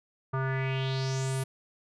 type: tone with low-pass filter sweep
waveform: square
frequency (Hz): 132.8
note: C3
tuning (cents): +26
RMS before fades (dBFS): -30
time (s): 0.33-1.44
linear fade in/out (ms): 10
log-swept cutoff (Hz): 1200 to 11000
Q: 4.1
effects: none